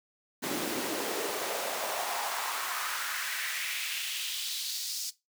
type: noise with high-pass filter sweep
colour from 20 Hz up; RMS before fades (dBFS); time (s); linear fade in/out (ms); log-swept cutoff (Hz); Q
pink; -34; 0.42-5.11; 20; 250 to 5400; 2.3
effects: noise-tail reverb RT60 0.2 s tail -17 dB re dry